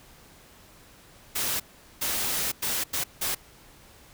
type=noise bursts at uneven times; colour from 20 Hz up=white; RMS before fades=-28 dBFS; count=5; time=1.35-1.6 / 2.01-2.52 / 2.62-2.84 / 2.93-3.04 / 3.21-3.35 s; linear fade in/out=10 ms; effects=pink hiss -53 dBFS RMS until 4.13 s